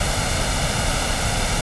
pink noise with comb filter, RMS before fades -21 dBFS, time 0-1.61 s, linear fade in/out 5 ms, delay 1.4 ms, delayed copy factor +0.55, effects resampled to 24000 Hz

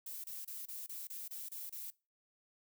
violet noise bursts, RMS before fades -45 dBFS, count 9, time 0.06-1.904 s, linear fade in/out 5 ms, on 180 ms, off 28 ms, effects noise-tail reverb RT60 0.3 s tail -23 dB re dry

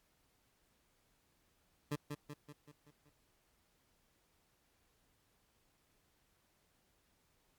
20% pulse tone with echo, 146.83 Hz, D3, in tune, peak -30 dBFS, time 1.91-1.96 s, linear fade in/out 10 ms, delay 190 ms, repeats 6, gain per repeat -5 dB, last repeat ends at 3.1 s, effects pink hiss -75 dBFS RMS until 7.58 s + MP3 96 kbps

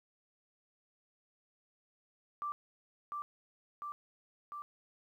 sine tone with echo, 1174.7 Hz, D6, in tune, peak -35 dBFS, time 2.42-2.52 s, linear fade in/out 0 ms, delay 700 ms, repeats 3, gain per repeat -2 dB, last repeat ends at 4.62 s, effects 12-bit

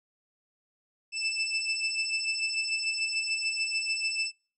25% pulse beating tone pair, 2637 / 2643.8 Hz, E7 / E7, 0 / +4 cents, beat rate 6.8 Hz, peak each -29 / -26 dBFS, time 1.12-4.32 s, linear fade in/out 50 ms, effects noise-tail reverb RT60 0.4 s tail -26 dB re dry + resampled to 24000 Hz

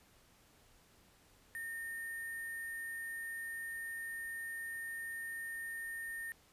sine tone with sample-and-hold, 1828 Hz, A#6, 34 cents flat, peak -40 dBFS, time 1.55-6.32 s, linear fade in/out 0 ms, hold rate 11025 Hz, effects pink hiss -66 dBFS RMS until 6.52 s + resampled to 32000 Hz

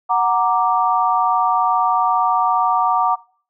sine chord, Gb augmented, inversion none, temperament equal, 740 / 932.3 / 1174.7 Hz, Gb5 / Bb5 / D6, 0 / 0 / 0 cents, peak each -18 dBFS, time 0.09-3.16 s, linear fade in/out 20 ms, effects noise-tail reverb RT60 0.5 s tail -23 dB re dry

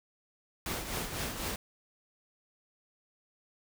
pink noise with tremolo, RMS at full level -34 dBFS, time 0.66-1.56 s, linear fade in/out 2 ms, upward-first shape triangle, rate 4 Hz, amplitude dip 60%, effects none

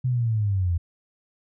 sine linear sweep, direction down, 129.5 to 82.7 Hz, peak -20 dBFS, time 0.04-0.78 s, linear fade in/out 10 ms, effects none

